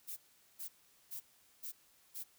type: noise bursts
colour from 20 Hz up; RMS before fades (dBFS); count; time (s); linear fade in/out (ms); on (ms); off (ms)
violet; -44; 5; 0.07-2.24; 20; 98; 420
effects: white hiss -68 dBFS RMS until 2.38 s